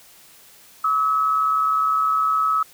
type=tone pair together; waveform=sine; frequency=1147.5 / 1287 Hz; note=D6 / E6; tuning=-40 / -42 cents; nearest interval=major second; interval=198 cents; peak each=-27 / -17 dBFS; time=0.84-2.63 s; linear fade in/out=5 ms; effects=white hiss -49 dBFS RMS until 2.73 s